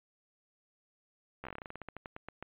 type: slowing click train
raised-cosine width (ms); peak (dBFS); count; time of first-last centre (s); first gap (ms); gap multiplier
0.5; -27; 19; 1.44-2.426; 13; 1.15
effects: resampled to 8000 Hz